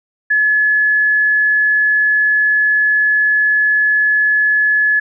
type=tone; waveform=sine; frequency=1708 Hz; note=G#6; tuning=48 cents sharp; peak=-10 dBFS; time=0.3-5 s; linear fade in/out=10 ms; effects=none